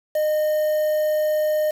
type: tone with quantisation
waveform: triangle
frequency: 612 Hz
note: D#5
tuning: 29 cents flat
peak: -16 dBFS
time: 0.15-1.71 s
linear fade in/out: 5 ms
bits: 6
effects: none